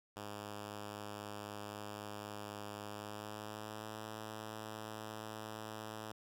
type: tone with pitch glide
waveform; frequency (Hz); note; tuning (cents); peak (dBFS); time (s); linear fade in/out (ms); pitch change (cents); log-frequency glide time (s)
5% pulse; 103.83 to 108.61; G#2 to A2; 0 to -22; -33; 0.16-6.12; 5; +78; 2.85-3.99
effects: none